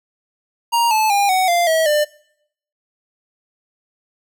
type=tone with pitch steps; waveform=square; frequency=937 / 869.2 / 806.3 / 748 / 693.9 / 643.7 / 597.1 Hz; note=A#5 / A5 / G5 / F#5 / F5 / E5 / D5; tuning=+9 / -21 / +49 / +19 / -11 / -41 / +29 cents; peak=-14 dBFS; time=0.72-2.05 s; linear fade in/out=20 ms; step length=190 ms; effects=noise-tail reverb RT60 0.7 s tail -22 dB re dry